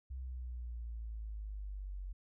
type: exponential sweep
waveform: sine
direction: down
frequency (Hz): 65.41 to 46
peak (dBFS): -40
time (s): 0.1-2.13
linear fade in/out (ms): 10
effects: none